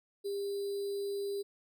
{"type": "tone with sample-and-hold", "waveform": "sine", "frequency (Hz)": 400.2, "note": "G4", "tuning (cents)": 36, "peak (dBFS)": -33, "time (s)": [0.24, 1.43], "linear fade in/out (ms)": 20, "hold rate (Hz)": 4410, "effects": []}